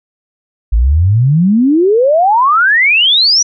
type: exponential sweep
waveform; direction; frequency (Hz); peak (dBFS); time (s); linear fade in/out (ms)
sine; up; 51.4 to 5960; -6; 0.72-3.43; 10
effects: none